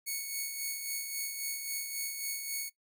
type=tone with tremolo; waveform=5% pulse; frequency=2217 Hz; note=C#7; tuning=in tune; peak=-23 dBFS; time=0.06-2.7 s; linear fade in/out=20 ms; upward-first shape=sine; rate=3.7 Hz; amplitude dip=45%; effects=noise-tail reverb RT60 0.1 s tail -17 dB re dry